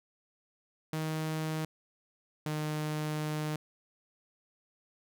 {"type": "tone pair in turn", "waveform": "sawtooth", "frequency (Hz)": [157.2, 152.81], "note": ["D#3", "D#3"], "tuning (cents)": [18, -31], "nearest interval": "unison", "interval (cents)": 49, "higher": "first", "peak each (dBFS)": -28, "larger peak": "neither", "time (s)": [[0.93, 1.65], [2.46, 3.56]], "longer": "second", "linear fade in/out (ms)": 2, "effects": []}